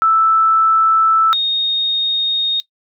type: tone pair in turn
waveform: sine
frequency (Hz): 1318.5 / 3712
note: E6 / A#7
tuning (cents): 0 / -8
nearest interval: octave + tritone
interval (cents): 1792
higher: second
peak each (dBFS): -9 / -13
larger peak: first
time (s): 0.02-1.33 / 1.33-2.6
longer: first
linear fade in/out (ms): 0
effects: noise-tail reverb RT60 0.1 s tail -20 dB re dry